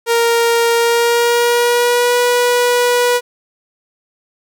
sawtooth tone with pitch glide, 466.2 to 487.7 Hz, A#4 to B4, 0 to -22 cents, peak -7 dBFS, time 0.06-3.21 s, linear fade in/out 50 ms, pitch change +78 cents, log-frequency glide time 0.76-2.18 s, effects none

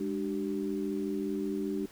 sine tone cluster, 204.6 / 298.1 / 383.2 Hz, G#3 / D4 / G4, -26 / +26 / -39 cents, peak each -35 / -34 / -35 dBFS, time 0-1.86 s, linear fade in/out 5 ms, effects pink hiss -55 dBFS RMS until 1.91 s

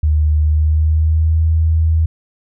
sine tone with pitch glide, 76.2 to 80.36 Hz, D#2 to E2, -36 to -44 cents, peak -10 dBFS, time 0.03-2.06 s, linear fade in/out 5 ms, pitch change +92 cents, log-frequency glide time 0.42-1.42 s, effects none

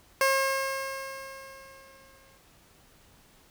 15% pulse tone with exponential decay, 538 Hz, C5, 48 cents sharp, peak -14 dBFS, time 0.21-2.38 s, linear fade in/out 1 ms, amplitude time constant 470 ms, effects pink hiss -59 dBFS RMS until 3.5 s

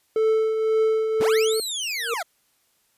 triangle tone with tremolo, 440 Hz, A4, in tune, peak -14 dBFS, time 0.16-1.6 s, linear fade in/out 2 ms, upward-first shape triangle, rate 1.9 Hz, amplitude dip 50%
25% pulse linear two-way sweep, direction up then down, 42.49 to 4435 to 608 Hz, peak -22 dBFS, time 1.2-2.23 s, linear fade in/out 10 ms, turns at 1.58 s
sine tone with exponential growth, 466.2 Hz, A#4, in tune, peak -21 dBFS, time 1.96-2.14 s, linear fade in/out 5 ms, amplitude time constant 39 ms
effects white hiss -66 dBFS RMS until 2.97 s + resampled to 32000 Hz

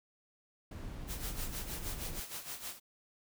brown noise, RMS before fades -42 dBFS, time 0.71-2.2 s, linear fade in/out 5 ms
white noise with tremolo, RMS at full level -41 dBFS, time 1.07-2.8 s, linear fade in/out 50 ms, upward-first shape sine, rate 6.4 Hz, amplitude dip 70%
effects none

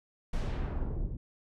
brown noise with low-pass filter sweep, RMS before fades -33 dBFS, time 0.33-1.17 s, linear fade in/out 5 ms, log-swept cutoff 10000 to 200 Hz, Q 0.77, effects none

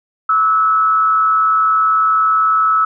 sine tone with frequency modulation, 1300 Hz, E6, 24 cents flat, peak -10 dBFS, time 0.29-2.85 s, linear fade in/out 5 ms, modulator 158 Hz, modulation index 0.38, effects none

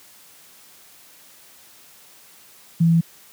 sine tone, 166.3 Hz, E3, 16 cents sharp, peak -12 dBFS, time 2.8-3.01 s, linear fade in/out 10 ms, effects white hiss -49 dBFS RMS until 3.32 s + high-pass 100 Hz 12 dB/octave

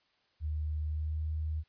sine tone with pitch glide, 76.5 to 77.88 Hz, D#2 to D#2, -29 to +2 cents, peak -31 dBFS, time 0.4-1.64 s, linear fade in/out 50 ms, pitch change +31 cents, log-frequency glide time 0.87-1.2 s, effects white hiss -72 dBFS RMS until 1.68 s + resampled to 11025 Hz

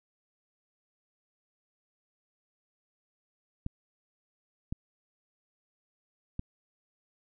clicks, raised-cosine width 5 ms, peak -21 dBFS, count 3, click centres 3.664 / 4.725 / 6.394 s, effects none

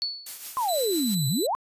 sine tone with exponential decay, 4435 Hz, C#8, in tune, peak -23 dBFS, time 0.02-0.45 s, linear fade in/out 0 ms, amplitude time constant 93 ms
blue noise with tremolo, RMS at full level -34 dBFS, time 0.26-1.15 s, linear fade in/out 5 ms, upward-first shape triangle, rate 6 Hz, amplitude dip 60%
sine exponential two-way sweep, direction down then up, 1077 to 125.3 to 1077 Hz, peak -23 dBFS, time 0.57-1.55 s, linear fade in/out 0 ms, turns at 1.28 s
20% pulse tone with vibrato, 3993 Hz, B7, 18 cents sharp, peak -23 dBFS, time 0.68-1.47 s, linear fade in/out 10 ms, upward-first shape sine, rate 20 Hz, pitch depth 17 cents each way
effects resampled to 32000 Hz

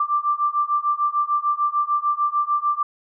sine beating tone pair, 1174.7 / 1181.4 Hz, D6 / D6, 0 / +10 cents, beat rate 6.7 Hz, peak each -22 / -21 dBFS, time 0-2.83 s, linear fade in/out 5 ms, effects none

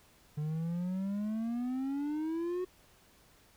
triangle exponential sweep, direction up, 148.3 to 370 Hz, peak -30 dBFS, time 0.37-2.65 s, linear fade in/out 10 ms, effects pink hiss -63 dBFS RMS until 3.56 s

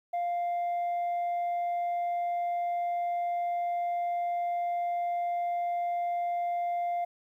sine tone, 698.5 Hz, F5, in tune, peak -25 dBFS, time 0.13-7.05 s, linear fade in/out 10 ms, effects tanh soft clip ceiling -27 dBFS + 11-bit

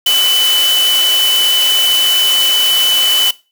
sine tone in noise, 2998 Hz, F#7, 22 cents sharp, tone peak -9 dBFS, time 0.06-3.31 s, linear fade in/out 5 ms, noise white, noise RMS -18 dBFS, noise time 0.06-3.31 s, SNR +6 dB, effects noise-tail reverb RT60 0.3 s tail -20 dB re dry + high-pass 400 Hz 12 dB/octave

